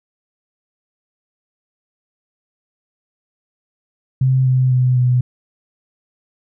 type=tone with pitch steps; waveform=sine; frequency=130.81 / 128.79 / 126.79 / 124.83 Hz; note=C3 / C3 / B2 / B2; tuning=0 / -27 / +46 / +19 cents; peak=-11 dBFS; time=4.21-5.21 s; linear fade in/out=5 ms; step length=250 ms; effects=none